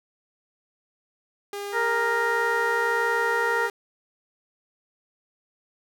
sawtooth tone, 404.7 Hz, G#4, 45 cents flat, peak -27 dBFS, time 1.53-3.7 s, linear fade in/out 2 ms
harmonic tone, 466.2 Hz, A#4, in tune, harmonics 1 / 2 / 3 / 4, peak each -27 / -27 / -27 / -27 dBFS, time 1.72-3.7 s, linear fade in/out 50 ms
effects none

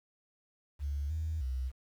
sine tone with pitch steps, 71.4 / 79.4 / 64.4 Hz, D2 / D#2 / C2, -48 / +36 / -27 cents, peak -31 dBFS, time 0.79-1.72 s, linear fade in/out 50 ms, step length 310 ms, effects tanh soft clip ceiling -27 dBFS + 10-bit

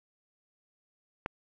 click, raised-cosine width 0.5 ms, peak -17 dBFS, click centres 1.261 s, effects none

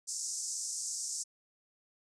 white band-pass noise, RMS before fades -38 dBFS, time 0.07-1.24 s, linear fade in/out 20 ms, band 5400 to 8500 Hz, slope 48 dB/octave, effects none

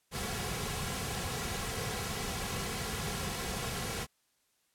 pink noise with comb filter, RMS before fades -36 dBFS, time 0.11-4.07 s, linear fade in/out 50 ms, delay 3.3 ms, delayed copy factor -0.6, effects white hiss -74 dBFS RMS until 4.74 s + low-pass 12000 Hz 12 dB/octave

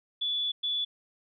sine tone bursts at uneven times, 3444 Hz, A7, 38 cents flat, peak -27 dBFS, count 2, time 0.21-0.52 / 0.63-0.85 s, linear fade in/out 10 ms, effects none

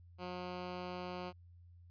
10% pulse tone, 180 Hz, F#3, 47 cents flat, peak -33 dBFS, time 0.18-1.33 s, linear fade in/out 50 ms, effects added 87 Hz sine -56 dBFS peak until 1.9 s + resampled to 11025 Hz

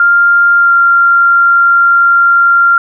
sine tone with pitch glide, 1396.9 to 1385.6 Hz, F6 to F6, 0 to -14 cents, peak -4 dBFS, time 0-2.78 s, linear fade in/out 2 ms, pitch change -14 cents, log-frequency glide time 0.57-0.72 s, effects none

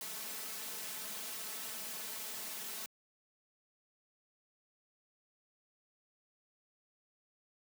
white noise with comb filter, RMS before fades -43 dBFS, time 0.01-2.86 s, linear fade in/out 2 ms, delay 4.6 ms, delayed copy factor +0.9, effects high-pass 150 Hz 12 dB/octave

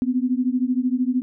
sine beating tone pair, 246.9 / 259.9 Hz, B3 / C4, 0 / -11 cents, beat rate 13 Hz, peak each -21 / -22 dBFS, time 0.02-1.22 s, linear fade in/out 0 ms, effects none

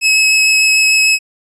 sawtooth tone with vibrato, 2573 Hz, E7, 43 cents flat, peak -5 dBFS, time 0.01-1.19 s, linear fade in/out 50 ms, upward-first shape triangle, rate 6.7 Hz, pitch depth 11 cents each way, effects resampled to 22050 Hz

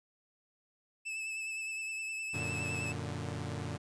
45% pulse tone with vibrato, 2620 Hz, E7, 11 cents flat, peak -36 dBFS, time 1.05-2.93 s, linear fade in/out 20 ms, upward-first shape triangle, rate 9.7 Hz, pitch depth 29 cents each way
sawtooth chord, Gb augmented, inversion none, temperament equal, 92.5 / 116.54 / 146.83 Hz, Gb2 / Bb2 / D3, 0 / 0 / 0 cents, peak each -37 dBFS, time 2.33-3.78 s, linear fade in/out 20 ms
effects resampled to 22050 Hz

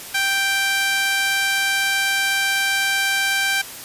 sawtooth tone with high-pass filter, 784 Hz, G5, in tune, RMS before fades -20 dBFS, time 0.14-3.62 s, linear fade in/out 10 ms, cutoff 1700 Hz, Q 1.5, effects white hiss -35 dBFS RMS until 3.84 s + resampled to 32000 Hz

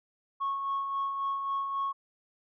sine tone with tremolo, 1100 Hz, C#6, 14 cents flat, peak -26 dBFS, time 0.4-1.93 s, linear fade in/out 20 ms, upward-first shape sine, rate 3.7 Hz, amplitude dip 45%, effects tanh soft clip ceiling -25 dBFS

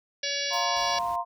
harmonic tone, 567 Hz, C#5, 39 cents sharp, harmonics 1 / 3 / 4 / 5 / 6 / 7 / 8 / 9 / 10, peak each -36 / -36 / -36 / -36 / -36 / -36 / -36 / -36 / -36 dBFS, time 0.23-0.99 s, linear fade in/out 5 ms
sine chord, F suspended fourth, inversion none, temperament just, 698.5 / 931.3 / 1047.7 Hz, F5 / Bb5 / C6, 0 / -2 / +2 cents, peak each -30 / -31 / -30 dBFS, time 0.5-1.25 s, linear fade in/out 50 ms
blue noise with exponential decay, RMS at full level -46 dBFS, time 0.53-0.88 s, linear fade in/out 2 ms, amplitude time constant 76 ms
pink noise, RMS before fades -48 dBFS, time 0.76-1.16 s, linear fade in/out 5 ms
effects none

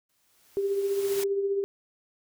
white noise with exponential growth, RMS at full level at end -34 dBFS, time 0.09-1.24 s, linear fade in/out 5 ms, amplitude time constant 250 ms
sine tone with tremolo, 396.6 Hz, G4, 20 cents sharp, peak -22 dBFS, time 0.57-1.64 s, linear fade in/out 0 ms, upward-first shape triangle, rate 15 Hz, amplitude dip 50%
effects none

